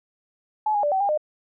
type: tone with pitch steps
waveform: sine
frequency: 856 / 823 / 587 / 764 / 806 / 607 Hz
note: A5 / G#5 / D5 / G5 / G5 / D#5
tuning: -48 / -16 / -1 / -45 / +48 / -43 cents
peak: -19 dBFS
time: 0.66-1.176 s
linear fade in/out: 5 ms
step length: 86 ms
effects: none

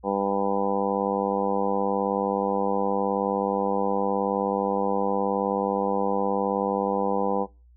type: harmonic tone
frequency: 99.1 Hz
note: G2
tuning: 19 cents sharp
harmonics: 2 / 3 / 4 / 5 / 6 / 7 / 8 / 9 / 10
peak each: -30 / -33 / -33 / -26 / -36 / -36 / -29 / -33 / -33 dBFS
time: 0.03-7.47 s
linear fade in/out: 50 ms
effects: noise-tail reverb RT60 0.3 s tail -23 dB re dry + added 60 Hz sine -51 dBFS peak until 7.76 s

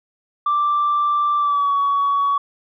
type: tone with pitch glide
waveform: sine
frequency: 1174.7 to 1126.2 Hz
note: D6 to C#6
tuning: 0 to +27 cents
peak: -14 dBFS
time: 0.46-2.38 s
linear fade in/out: 5 ms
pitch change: -73 cents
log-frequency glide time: 1.38-1.72 s
effects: tanh soft clip ceiling -12 dBFS

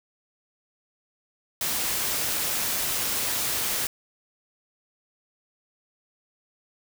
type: noise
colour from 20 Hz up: white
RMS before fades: -27 dBFS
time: 1.61-3.87 s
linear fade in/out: 2 ms
effects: none

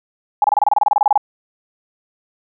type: tone bursts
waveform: sine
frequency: 832 Hz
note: G#5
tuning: 3 cents sharp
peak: -9 dBFS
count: 16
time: 0.42-1.177 s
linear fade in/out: 2 ms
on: 22 ms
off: 27 ms
effects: none

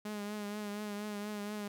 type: tone with vibrato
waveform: sawtooth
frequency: 207.7 Hz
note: G#3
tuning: in tune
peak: -34 dBFS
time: 0.05-1.68 s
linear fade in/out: 5 ms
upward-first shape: triangle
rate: 4.2 Hz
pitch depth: 43 cents each way
effects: none

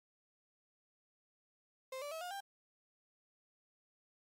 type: tone with pitch steps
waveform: 35% pulse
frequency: 523.3 / 580.6 / 644.3 / 714.8 / 793.2 Hz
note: C5 / D5 / E5 / F5 / G5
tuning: 0 / -20 / -40 / +40 / +20 cents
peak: -40 dBFS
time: 1.92-2.405 s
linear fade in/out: 5 ms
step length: 97 ms
effects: MP3 64 kbps

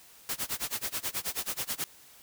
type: noise with tremolo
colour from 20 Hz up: white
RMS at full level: -31 dBFS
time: 0.29-1.84 s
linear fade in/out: 0 ms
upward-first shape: sine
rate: 9.3 Hz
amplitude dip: 100%
effects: white hiss -55 dBFS RMS until 2.22 s

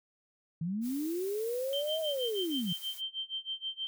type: linear two-way sweep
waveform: sine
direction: up then down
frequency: 155.56 to 648 to 159 Hz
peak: -31 dBFS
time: 0.61-2.73 s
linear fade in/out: 5 ms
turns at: 2 s
type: noise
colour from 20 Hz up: blue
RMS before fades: -47 dBFS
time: 0.81-3.02 s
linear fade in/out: 50 ms
type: tone with tremolo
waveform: sine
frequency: 3130 Hz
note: G7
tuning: 3 cents flat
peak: -32 dBFS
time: 1.73-3.87 s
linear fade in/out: 0 ms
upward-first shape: sine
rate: 6.3 Hz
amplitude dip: 95%
effects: none

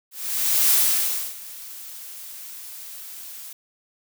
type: noise with ADSR envelope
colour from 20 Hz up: blue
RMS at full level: -17 dBFS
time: 0.11-3.53 s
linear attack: 600 ms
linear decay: 630 ms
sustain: -21 dB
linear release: 4 ms
effects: none

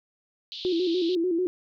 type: band-pass noise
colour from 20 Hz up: pink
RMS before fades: -38 dBFS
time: 0.52-1.15 s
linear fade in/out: 0 ms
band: 3200 to 4300 Hz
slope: 48 dB/octave
type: tone with vibrato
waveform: sine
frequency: 349.2 Hz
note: F4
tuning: in tune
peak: -22 dBFS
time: 0.65-1.47 s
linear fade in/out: 0 ms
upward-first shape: square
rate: 6.8 Hz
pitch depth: 81 cents each way
effects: none

